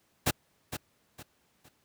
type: noise with echo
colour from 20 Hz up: pink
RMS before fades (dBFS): -25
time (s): 0.26-0.31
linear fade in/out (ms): 10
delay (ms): 460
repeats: 3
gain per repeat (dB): -10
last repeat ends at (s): 1.69
effects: pink hiss -70 dBFS RMS until 1.84 s + high-pass 80 Hz 12 dB/octave